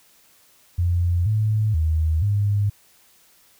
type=tone with pitch steps; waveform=sine; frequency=87.3 / 107.8 / 79.2 / 102.2 Hz; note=F2 / A2 / D#2 / G#2; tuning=0 / -35 / +31 / -27 cents; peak=-17 dBFS; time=0.78-2.7 s; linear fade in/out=10 ms; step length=480 ms; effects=white hiss -56 dBFS RMS until 3.59 s